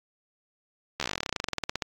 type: slowing click train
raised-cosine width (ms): 0.2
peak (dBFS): -11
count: 26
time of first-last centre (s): 1-1.822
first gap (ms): 13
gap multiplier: 1.07
effects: AAC 48 kbps